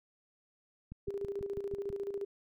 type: click train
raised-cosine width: 5 ms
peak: -32 dBFS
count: 7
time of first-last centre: 0.92-1.902 s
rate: 6.11 Hz
type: tone with tremolo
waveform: sine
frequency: 399.7 Hz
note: G4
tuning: 34 cents sharp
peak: -33 dBFS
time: 1.07-2.25 s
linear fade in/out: 10 ms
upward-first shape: square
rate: 14 Hz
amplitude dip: 60%
effects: none